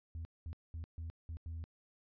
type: tone bursts at uneven times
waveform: sine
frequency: 81.9 Hz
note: E2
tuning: 11 cents flat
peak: -38 dBFS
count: 6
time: 0.15-0.25 / 0.46-0.53 / 0.74-0.84 / 0.98-1.1 / 1.29-1.37 / 1.46-1.64 s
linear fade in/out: 0 ms
effects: tanh soft clip ceiling -39 dBFS + resampled to 11025 Hz